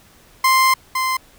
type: tone pair in turn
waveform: 30% pulse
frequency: 1046.5 / 1039.3 Hz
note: C6 / C6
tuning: 0 / -12 cents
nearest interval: unison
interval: 12 cents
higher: first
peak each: -9 / -15 dBFS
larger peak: first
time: 0.44-0.74 / 0.95-1.17 s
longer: first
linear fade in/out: 5 ms
effects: pink hiss -50 dBFS RMS until 1.38 s